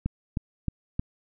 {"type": "click train", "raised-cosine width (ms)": 5, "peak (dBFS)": -14, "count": 4, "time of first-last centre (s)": [0.06, 0.995], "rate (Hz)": 3.21, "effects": []}